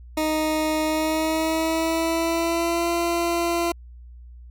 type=tone with pitch glide; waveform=20% pulse; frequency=311.1 to 341.2 Hz; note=D#4 to F4; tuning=0 to -40 cents; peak=-16 dBFS; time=0.17-3.72 s; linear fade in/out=5 ms; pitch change=+160 cents; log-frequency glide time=0.85-2.9 s; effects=added 60 Hz sine -40 dBFS peak until 4.5 s